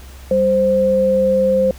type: tone pair together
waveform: sine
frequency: 195.8 / 522.7 Hz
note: G3 / C5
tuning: -2 / -2 cents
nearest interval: octave + perfect fourth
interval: 1700 cents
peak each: -20 / -12 dBFS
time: 0.31-1.71 s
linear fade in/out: 2 ms
effects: added 66 Hz sine -35 dBFS peak until 1.78 s + pink hiss -43 dBFS RMS until 1.78 s